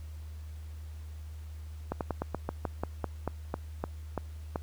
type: slowing click train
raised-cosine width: 1 ms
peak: -17 dBFS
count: 14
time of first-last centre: 1.92-4.559 s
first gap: 88 ms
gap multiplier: 1.13
effects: added 77 Hz sine -40 dBFS peak until 4.62 s + pink hiss -60 dBFS RMS until 4.62 s